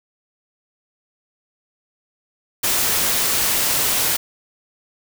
white noise, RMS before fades -19 dBFS, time 2.63-4.17 s, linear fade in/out 10 ms, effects none

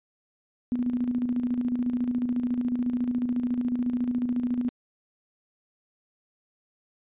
sine tone with tremolo, 245.5 Hz, B3, 10 cents flat, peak -22 dBFS, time 0.72-4.69 s, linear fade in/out 0 ms, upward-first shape square, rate 14 Hz, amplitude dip 50%, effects resampled to 8000 Hz

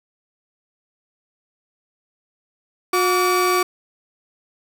35% pulse tone pair together, 361.2 / 1146.7 Hz, F#4 / D6, -42 / -42 cents, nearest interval octave + minor sixth, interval 2000 cents, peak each -17 / -17 dBFS, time 2.93-3.63 s, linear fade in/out 5 ms, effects none

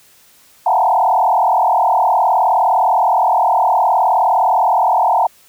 sine tone with frequency modulation, 820 Hz, G#5, 22 cents flat, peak -10 dBFS, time 0.66-5.27 s, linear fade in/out 5 ms, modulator 39.4 Hz, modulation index 3.4, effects white hiss -49 dBFS RMS until 5.48 s

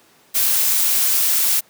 blue noise, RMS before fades -17 dBFS, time 0.34-1.61 s, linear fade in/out 20 ms, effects pink hiss -53 dBFS RMS until 1.69 s + high-pass 200 Hz 12 dB/octave

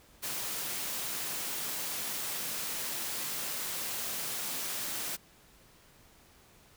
white high-pass noise, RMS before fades -36 dBFS, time 0.22-5.17 s, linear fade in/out 20 ms, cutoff 110 Hz, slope 96 dB/octave, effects pink hiss -60 dBFS RMS until 6.76 s

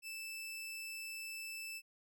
sawtooth tone, 2639 Hz, E7, 1 cent sharp, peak -40 dBFS, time 0.02-1.82 s, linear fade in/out 50 ms, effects none

